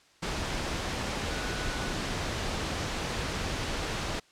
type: tone in noise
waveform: sine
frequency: 1478 Hz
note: F#6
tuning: 2 cents flat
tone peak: -41 dBFS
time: 1.3-1.93 s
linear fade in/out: 10 ms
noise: pink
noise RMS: -32 dBFS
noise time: 0.22-4.2 s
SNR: -12 dB
effects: white hiss -61 dBFS RMS until 4.31 s + low-pass 6000 Hz 12 dB/octave